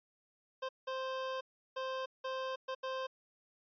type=tone bursts at uneven times; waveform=25% pulse; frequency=523.3 Hz; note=C5; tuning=in tune; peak=-33 dBFS; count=6; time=0.62-0.69 / 0.87-1.41 / 1.76-2.06 / 2.24-2.56 / 2.68-2.75 / 2.83-3.07 s; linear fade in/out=10 ms; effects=resampled to 11025 Hz